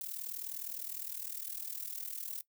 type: noise with amplitude modulation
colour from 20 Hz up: violet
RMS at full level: -38 dBFS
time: 0.01-2.41 s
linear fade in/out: 2 ms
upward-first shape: sine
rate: 39.7 Hz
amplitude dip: 80%
effects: noise-tail reverb RT60 0.1 s tail -19 dB re dry